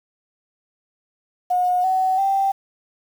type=tone with pitch steps; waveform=sine; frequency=723 / 753 / 782 Hz; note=F#5 / F#5 / G5; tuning=-40 / +30 / -4 cents; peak=-16 dBFS; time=1.5-2.52 s; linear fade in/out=10 ms; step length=340 ms; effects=7-bit